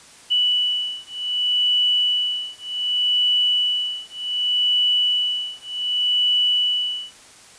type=beating tone pair; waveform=sine; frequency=2960 / 2960.66 Hz; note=F#7 / F#7; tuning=0 / 0 cents; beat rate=0.66 Hz; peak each=-21 dBFS; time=0.3-7.14 s; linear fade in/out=20 ms; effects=white hiss -46 dBFS RMS until 7.58 s + resampled to 22050 Hz